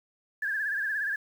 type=tone with vibrato; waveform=sine; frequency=1666 Hz; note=G#6; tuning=5 cents sharp; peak=-27 dBFS; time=0.42-1.16 s; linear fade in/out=5 ms; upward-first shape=sine; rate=17 Hz; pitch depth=89 cents each way; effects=9-bit